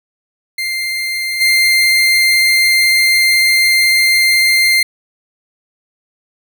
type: tone with level steps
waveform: 30% pulse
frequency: 2098 Hz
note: C7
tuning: 4 cents sharp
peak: -14 / -6 dBFS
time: 0.58-4.83 s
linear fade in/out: 5 ms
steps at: 1.4 s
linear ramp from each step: 20 ms
effects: none